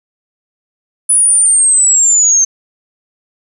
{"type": "linear sweep", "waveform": "sine", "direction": "down", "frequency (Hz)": [9956, 6272], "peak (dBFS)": -6, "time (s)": [1.09, 2.45], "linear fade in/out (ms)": 10, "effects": []}